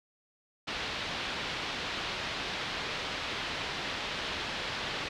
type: low-pass noise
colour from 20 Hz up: white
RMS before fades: -36 dBFS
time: 0.67-5.09 s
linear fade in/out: 10 ms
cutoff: 4000 Hz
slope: 24 dB/octave
effects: none